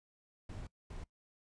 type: noise bursts at uneven times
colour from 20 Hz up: brown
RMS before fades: -45 dBFS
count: 2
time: 0.49-0.67 / 0.9-1.04 s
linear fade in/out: 5 ms
effects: noise-tail reverb RT60 0.1 s tail -21 dB re dry + resampled to 22050 Hz